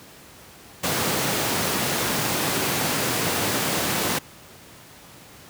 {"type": "high-pass noise", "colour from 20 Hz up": "pink", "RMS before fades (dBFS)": -24, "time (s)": [0.83, 4.19], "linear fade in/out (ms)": 10, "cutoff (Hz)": 130, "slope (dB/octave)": 12, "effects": ["pink hiss -46 dBFS RMS until 5.49 s", "high-pass 80 Hz 12 dB/octave"]}